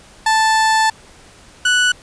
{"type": "tone pair in turn", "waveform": "30% pulse", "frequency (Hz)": [880, 1480], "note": ["A5", "F#6"], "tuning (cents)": [0, 0], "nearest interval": "major sixth", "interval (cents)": 900, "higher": "second", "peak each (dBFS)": -9, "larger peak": "neither", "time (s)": [[0.26, 0.9], [1.65, 1.92]], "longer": "first", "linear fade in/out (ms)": 5, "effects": ["pink hiss -44 dBFS RMS until 2.02 s", "resampled to 22050 Hz"]}